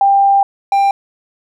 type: tone pair in turn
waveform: sine / triangle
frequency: 793 / 793 Hz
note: G5 / G5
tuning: +20 / +20 cents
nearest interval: unison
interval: 0 cents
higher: neither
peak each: -7 dBFS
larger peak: neither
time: 0.01-0.43 / 0.72-0.91 s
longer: first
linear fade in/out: 2 ms
effects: none